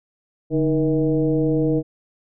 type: tone with frequency modulation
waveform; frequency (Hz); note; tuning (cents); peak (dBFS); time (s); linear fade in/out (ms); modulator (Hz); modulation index
sine; 311.1; D#4; 0; -16; 0.5-1.83; 50; 165; 1.2
effects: none